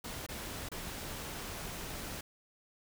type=noise with dropouts; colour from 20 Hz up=pink; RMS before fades=-42 dBFS; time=0.04-2.21 s; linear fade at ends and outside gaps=5 ms; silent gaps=0.265-0.287 / 0.689-0.716 s; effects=none